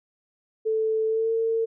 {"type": "tone with pitch glide", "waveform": "sine", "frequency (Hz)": [440, 452.1], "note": ["A4", "A4"], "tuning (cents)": [0, 47], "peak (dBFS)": -21, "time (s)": [0.65, 1.66], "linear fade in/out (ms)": 20, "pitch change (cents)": 47, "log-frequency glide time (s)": [1.07, 1.3], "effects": []}